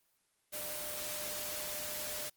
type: tone in noise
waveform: sine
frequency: 600 Hz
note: D5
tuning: 37 cents sharp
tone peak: -47 dBFS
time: 0.52-2.3 s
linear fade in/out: 20 ms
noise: white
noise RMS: -40 dBFS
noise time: 0.52-2.3 s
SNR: -10 dB
effects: white hiss -75 dBFS RMS until 2.36 s + Opus 24 kbps